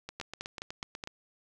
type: two click trains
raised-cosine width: 0.2 ms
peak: -22 / -20 dBFS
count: 9 / 5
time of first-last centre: 0.09-1.074 / 0.2-1.039 s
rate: 8.13 / 4.77 Hz
effects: none